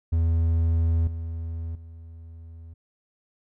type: tone with level steps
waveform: triangle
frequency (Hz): 82.41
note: E2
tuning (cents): 0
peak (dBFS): -17 / -27 / -38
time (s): 0.12-2.74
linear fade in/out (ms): 10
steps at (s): 1.07 / 1.75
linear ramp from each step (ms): 5
effects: none